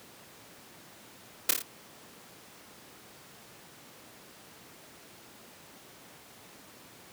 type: noise with echo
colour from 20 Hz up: white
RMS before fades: -21 dBFS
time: 1.49-1.51 s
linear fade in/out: 5 ms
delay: 28 ms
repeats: 4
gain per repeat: -4 dB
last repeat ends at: 1.622 s
effects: pink hiss -52 dBFS RMS until 7.12 s + high-pass 150 Hz 12 dB/octave